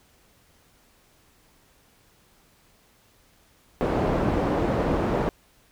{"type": "low-pass noise", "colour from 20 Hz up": "white", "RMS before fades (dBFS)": -24, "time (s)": [3.81, 5.29], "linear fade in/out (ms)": 0, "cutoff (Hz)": 560, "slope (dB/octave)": 12, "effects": ["pink hiss -60 dBFS RMS until 5.71 s"]}